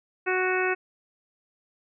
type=harmonic tone; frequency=370 Hz; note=F#4; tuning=in tune; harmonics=1 / 2 / 3 / 4 / 5 / 6 / 7; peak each=-26 / -32 / -34 / -29 / -32 / -34 / -32 dBFS; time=0.26-0.75 s; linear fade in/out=20 ms; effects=none